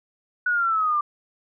sine exponential sweep, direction down, 1480 to 1174.7 Hz, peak -19 dBFS, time 0.46-1.01 s, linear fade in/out 5 ms, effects none

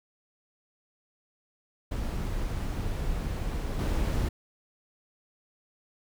brown noise with level steps, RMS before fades -31 / -27 dBFS, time 1.91-4.29 s, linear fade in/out 10 ms, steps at 3.79 s, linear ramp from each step 2 ms, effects none

